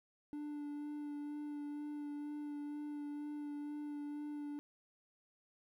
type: tone with vibrato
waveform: triangle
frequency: 293.7 Hz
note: D4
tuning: in tune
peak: -39 dBFS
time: 0.33-4.59 s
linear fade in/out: 0 ms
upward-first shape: sine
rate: 2.1 Hz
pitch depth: 15 cents each way
effects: 13-bit